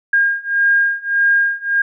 sine beating tone pair, 1616 / 1617.7 Hz, G#6 / G#6, -48 / -46 cents, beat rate 1.7 Hz, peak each -16 / -15 dBFS, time 0.13-1.82 s, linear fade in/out 5 ms, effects none

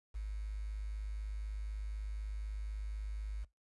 sine tone with quantisation, 52 Hz, G#1, 3 cents sharp, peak -37 dBFS, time 0.14-3.45 s, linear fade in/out 20 ms, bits 10, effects noise-tail reverb RT60 0.2 s tail -21 dB re dry + resampled to 24000 Hz

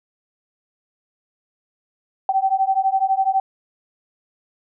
sine beating tone pair, 765 / 777 Hz, G5 / G5, -42 / -16 cents, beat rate 12 Hz, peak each -19 dBFS, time 2.29-3.4 s, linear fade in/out 2 ms, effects none

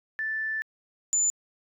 sine tone pair in turn, 1760 / 7040 Hz, A6 / A8, 0 / 0 cents, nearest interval 2 octaves, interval 2400 cents, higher second, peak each -27 / -20 dBFS, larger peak second, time 0.19-0.62 / 1.13-1.3 s, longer first, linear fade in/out 0 ms, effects tanh soft clip ceiling -17 dBFS

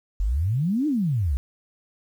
sine exponential two-way sweep, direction up then down, 43.65 to 316.7 to 60.5 Hz, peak -20 dBFS, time 0.2-1.37 s, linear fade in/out 0 ms, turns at 0.87 s, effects 9-bit

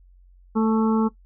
harmonic tone with a mistuned harmonic, 221.3 Hz, A3, 10 cents sharp, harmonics 1 / 2 / 4 / 5 / 6, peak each -18 / -24 / -30 / -32 / -34 dBFS, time 0.55-1.09 s, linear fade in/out 20 ms, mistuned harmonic 4, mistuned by -21 cents, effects noise-tail reverb RT60 0.1 s tail -17 dB re dry + added 45 Hz sine -49 dBFS peak until 1.25 s

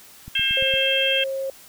click train, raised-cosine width 5 ms, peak -25 dBFS, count 5, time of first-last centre 0.28-0.739 s, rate 8.71 Hz
harmonic tone, 534 Hz, C5, 35 cents sharp, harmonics 3 / 4 / 5 / 6, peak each -29 / -32 / -23 / -21 dBFS, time 0.35-1.24 s, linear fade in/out 5 ms
sine tone with pitch glide, 533 to 538.3 Hz, C5 to C5, +32 to +49 cents, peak -24 dBFS, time 0.57-1.5 s, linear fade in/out 2 ms, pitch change +17 cents, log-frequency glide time 0.69-0.87 s
effects white hiss -47 dBFS RMS until 1.68 s

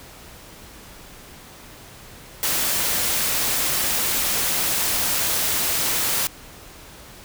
white noise, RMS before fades -22 dBFS, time 2.43-6.27 s, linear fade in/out 0 ms, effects pink hiss -43 dBFS RMS until 7.24 s

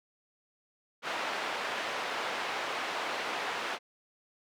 pink band-pass noise, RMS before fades -35 dBFS, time 1.02-3.79 s, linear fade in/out 50 ms, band 600 to 3000 Hz, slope 12 dB/octave, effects none

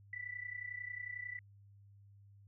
sine tone with amplitude modulation, 1975.5 Hz, B6, in tune, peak -38 dBFS, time 0.13-1.39 s, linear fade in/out 2 ms, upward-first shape sine, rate 31.1 Hz, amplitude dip 80%, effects added 100 Hz sine -58 dBFS peak until 2.47 s

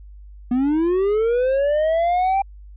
triangle linear sweep, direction up, 240 to 792 Hz, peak -14 dBFS, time 0.51-2.42 s, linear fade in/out 5 ms, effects added 50 Hz sine -38 dBFS peak until 2.76 s + resampled to 8000 Hz

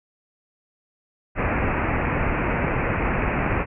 pink low-pass noise, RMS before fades -23 dBFS, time 1.35-3.66 s, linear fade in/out 50 ms, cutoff 2600 Hz, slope 96 dB/octave, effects none

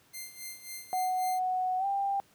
5% pulse tone with tremolo, 2093 Hz, C7, in tune, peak -28 dBFS, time 0.13-1.4 s, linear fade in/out 20 ms, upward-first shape sine, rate 3.7 Hz, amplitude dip 75%
sine tone with pitch glide, 740 to 793.1 Hz, F#5 to G5, 0 to +20 cents, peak -27 dBFS, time 0.93-2.2 s, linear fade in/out 0 ms, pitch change +120 cents, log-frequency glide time 1.78-1.86 s
effects pink hiss -63 dBFS RMS until 2.34 s + high-pass 100 Hz 12 dB/octave

